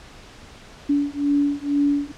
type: beating tone pair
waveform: sine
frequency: 285.5 / 287.6 Hz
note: D4 / D4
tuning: -49 / -36 cents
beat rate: 2.1 Hz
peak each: -21 dBFS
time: 0.89-2.12 s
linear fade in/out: 10 ms
effects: pink hiss -44 dBFS RMS until 2.17 s + low-pass 6000 Hz 12 dB/octave